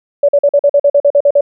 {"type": "tone bursts", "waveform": "sine", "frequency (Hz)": 572, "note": "D5", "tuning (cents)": -46, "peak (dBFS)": -5, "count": 12, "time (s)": [0.23, 1.409], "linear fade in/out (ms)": 5, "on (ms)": 57, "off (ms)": 45, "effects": []}